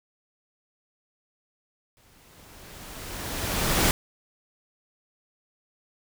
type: noise with exponential growth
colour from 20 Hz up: pink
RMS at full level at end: -20 dBFS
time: 1.97-3.91 s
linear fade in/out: 0 ms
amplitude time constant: 420 ms
effects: none